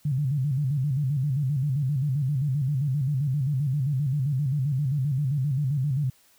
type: tone with vibrato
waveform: sine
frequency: 138.59 Hz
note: C#3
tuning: in tune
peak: -22 dBFS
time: 0.05-6.1 s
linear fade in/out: 5 ms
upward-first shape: square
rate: 7.6 Hz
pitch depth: 120 cents each way
effects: white hiss -60 dBFS RMS until 6.38 s